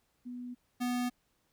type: tone pair in turn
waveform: sine / square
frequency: 246.2 / 246.2 Hz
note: B3 / B3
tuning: -5 / -5 cents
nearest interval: unison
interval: 0 cents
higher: neither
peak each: -39 / -31 dBFS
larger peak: second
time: 0.25-0.55 / 0.8-1.1 s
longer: neither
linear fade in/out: 20 ms
effects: pink hiss -75 dBFS RMS until 1.52 s